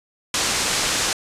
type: low-pass noise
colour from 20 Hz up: white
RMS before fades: -22 dBFS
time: 0.34-1.13 s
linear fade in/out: 2 ms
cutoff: 8100 Hz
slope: 24 dB/octave
effects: resampled to 32000 Hz